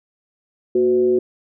sine tone with frequency modulation, 370 Hz, F#4, in tune, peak -13 dBFS, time 0.75-1.19 s, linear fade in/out 5 ms, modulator 137 Hz, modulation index 0.48, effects none

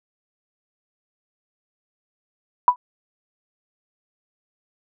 sine tone with exponential decay, 987.8 Hz, B5, in tune, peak -5 dBFS, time 2.68-2.76 s, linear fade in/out 1 ms, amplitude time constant 17 ms, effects none

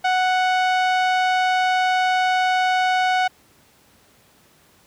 sawtooth tone with low-pass filter, 740 Hz, F#5, in tune, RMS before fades -19 dBFS, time 0.04-3.28 s, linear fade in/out 10 ms, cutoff 3600 Hz, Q 0.68, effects pink hiss -55 dBFS RMS until 4.86 s + high-pass 80 Hz 12 dB/octave

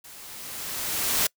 white noise with level ramp, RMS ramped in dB -46 to -22 dBFS, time 0.04-1.27 s, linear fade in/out 5 ms, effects noise-tail reverb RT60 0.1 s tail -25 dB re dry

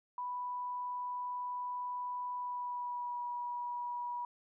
sine tone with pitch glide, 987.8 to 969.7 Hz, B5 to B5, 0 to -32 cents, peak -36 dBFS, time 0.18-4.25 s, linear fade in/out 2 ms, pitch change -32 cents, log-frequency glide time 2.36-3.21 s, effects none

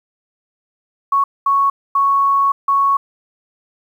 sine tone bursts at uneven times, 1108.7 Hz, C#6, in tune, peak -11 dBFS, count 4, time 1.12-1.24 / 1.46-1.7 / 1.95-2.52 / 2.68-2.97 s, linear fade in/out 5 ms, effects 8-bit

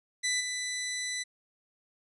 15% pulse tone with level steps, 1992 Hz, B6, 14 cents sharp, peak -21 / -26 dBFS, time 0.23-1.24 s, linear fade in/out 20 ms, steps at 0.4 s, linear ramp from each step 10 ms, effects resampled to 24000 Hz

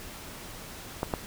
clicks, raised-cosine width 1 ms, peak -13 dBFS, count 2, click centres 1.031 / 1.138 s, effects pink hiss -43 dBFS RMS until 1.26 s

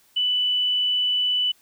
sine tone, 2981 Hz, F#7, 12 cents sharp, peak -19 dBFS, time 0.16-1.52 s, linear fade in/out 10 ms, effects white hiss -59 dBFS RMS until 1.61 s

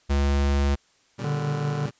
square tone, 70.2 Hz, C#2, 22 cents sharp, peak -20 dBFS, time 0.09-0.76 s, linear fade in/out 20 ms
sawtooth chord, G diminished, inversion first, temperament just, 117.6 / 141.12 / 196 Hz, Bb2 / Db3 / G3, +16 / +31 / 0 cents, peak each -30 / -31 / -33 dBFS, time 1.18-1.91 s, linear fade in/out 20 ms
harmonic tone, 146.83 Hz, D3, in tune, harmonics 1 / 3 / 5 / 7 / 9 / 10, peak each -25 / -35 / -39 / -42 / -44 / -45 dBFS, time 1.24-1.86 s, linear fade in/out 2 ms
effects white hiss -62 dBFS RMS until 1.99 s + resampled to 16000 Hz

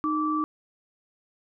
sine tone pair together, 307.8 / 1162 Hz, D#4 / D6, -19 / -19 cents, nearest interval octave + major seventh, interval 2300 cents, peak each -26 dBFS, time 0.04-0.44 s, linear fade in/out 0 ms, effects none

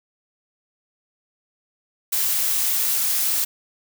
blue noise with amplitude modulation, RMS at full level -20 dBFS, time 2.12-3.45 s, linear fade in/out 10 ms, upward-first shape sine, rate 250 Hz, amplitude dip 30%, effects none

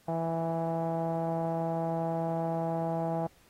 sawtooth tone with low-pass filter, 164.81 Hz, E3, in tune, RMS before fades -31 dBFS, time 0.08-3.27 s, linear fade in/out 5 ms, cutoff 750 Hz, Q 8.3, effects pink hiss -63 dBFS RMS until 3.49 s + AAC 48 kbps

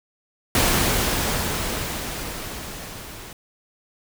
pink noise with level ramp, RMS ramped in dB -18 to -39 dBFS, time 0.55-3.33 s, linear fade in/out 2 ms, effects none

